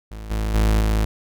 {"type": "tone with level steps", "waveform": "40% pulse", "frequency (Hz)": 53.6, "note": "A1", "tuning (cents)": -45, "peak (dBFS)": [-31, -20, -14, -16], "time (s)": [0.11, 1.05], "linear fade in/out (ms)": 5, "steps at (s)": [0.3, 0.54, 0.8], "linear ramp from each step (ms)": 10, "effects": []}